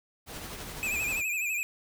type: noise with tremolo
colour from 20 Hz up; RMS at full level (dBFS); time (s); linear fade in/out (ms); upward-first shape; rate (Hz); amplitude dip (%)
pink; -39; 0.26-1.23; 50; triangle; 12; 35
type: tone with vibrato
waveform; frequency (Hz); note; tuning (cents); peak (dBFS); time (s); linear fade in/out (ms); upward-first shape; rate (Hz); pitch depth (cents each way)
square; 2489; D#7; 0; -29; 0.83-1.63; 0; sine; 12; 86
effects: none